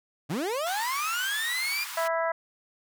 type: linear sweep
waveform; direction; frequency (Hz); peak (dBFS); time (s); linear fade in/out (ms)
30% pulse; up; 123.47 to 2440; -25; 0.29-1.85; 20
type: high-pass noise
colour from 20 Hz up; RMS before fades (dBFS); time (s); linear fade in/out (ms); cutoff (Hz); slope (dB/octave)
pink; -38; 0.66-2.08; 10; 920; 48
type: harmonic tone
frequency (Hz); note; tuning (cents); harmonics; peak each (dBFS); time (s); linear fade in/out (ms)
329.6; E4; 0; 2 / 3 / 4 / 5 / 6; -27 / -31 / -33 / -35 / -37; 1.97-2.32; 5
effects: none